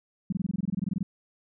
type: tone bursts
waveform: sine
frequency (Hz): 189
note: F#3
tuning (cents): +37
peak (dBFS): -24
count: 16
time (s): 0.3-1.03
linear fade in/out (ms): 5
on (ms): 25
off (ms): 22
effects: none